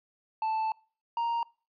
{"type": "tone pair in turn", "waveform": "triangle", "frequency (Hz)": [880, 933.2], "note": ["A5", "A#5"], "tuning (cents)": [0, 2], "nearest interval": "minor second", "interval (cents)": 102, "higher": "second", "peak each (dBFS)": -25, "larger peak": "neither", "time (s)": [[0.42, 0.72], [1.17, 1.43]], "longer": "first", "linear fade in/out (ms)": 2, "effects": ["noise-tail reverb RT60 0.4 s tail -25 dB re dry", "resampled to 11025 Hz"]}